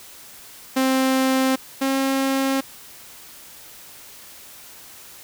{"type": "tone pair in turn", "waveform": "sawtooth", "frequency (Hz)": [263, 269.3], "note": ["C4", "C#4"], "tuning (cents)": [9, -50], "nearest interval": "unison", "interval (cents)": 41, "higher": "second", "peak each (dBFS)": [-13, -15], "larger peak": "first", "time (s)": [[0.76, 1.56], [1.81, 2.61]], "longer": "neither", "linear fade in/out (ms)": 10, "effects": ["white hiss -43 dBFS RMS until 5.23 s"]}